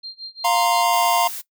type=tone with tremolo; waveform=sine; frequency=4186 Hz; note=C8; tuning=in tune; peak=-29 dBFS; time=0.03-0.84 s; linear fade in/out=10 ms; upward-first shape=sine; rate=5.7 Hz; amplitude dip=95%
type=chord; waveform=square; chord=F suspended fourth; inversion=none; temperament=equal; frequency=698.5 / 932.3 / 1046.5 Hz; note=F5 / Bb5 / C6; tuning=0 / 0 / 0 cents; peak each=-21 / -20 / -24 dBFS; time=0.44-1.28 s; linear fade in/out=10 ms
type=noise; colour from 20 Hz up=blue; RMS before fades=-31 dBFS; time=0.92-1.42 s; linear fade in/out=20 ms
effects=noise-tail reverb RT60 0.1 s tail -19 dB re dry